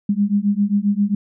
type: beating tone pair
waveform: sine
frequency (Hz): 199.8 / 207.3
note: G3 / G#3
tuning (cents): +33 / -3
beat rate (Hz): 7.5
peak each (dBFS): -18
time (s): 0.09-1.15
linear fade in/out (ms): 5
effects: none